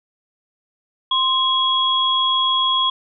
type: tone pair together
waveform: sine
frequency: 1046.5 / 3320 Hz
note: C6 / G#7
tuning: 0 / -1 cents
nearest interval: octave + minor sixth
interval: 1999 cents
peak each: -19 / -17 dBFS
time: 1.11-2.9 s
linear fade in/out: 5 ms
effects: none